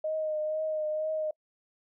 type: tone with vibrato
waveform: sine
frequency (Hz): 620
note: D#5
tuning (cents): -6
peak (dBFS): -28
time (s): 0.04-1.31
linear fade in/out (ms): 5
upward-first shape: triangle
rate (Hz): 2.1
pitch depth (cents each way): 28
effects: noise-tail reverb RT60 0.1 s tail -25 dB re dry